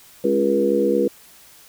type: harmonic tone with a mistuned harmonic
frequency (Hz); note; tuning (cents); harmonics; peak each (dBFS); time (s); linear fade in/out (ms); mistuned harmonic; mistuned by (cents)
68.8; C#2; -12; 3 / 4 / 5 / 6 / 7; -24 / -24 / -22 / -24 / -19; 0.24-1.08; 5; 5; +21
effects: white hiss -48 dBFS RMS until 1.68 s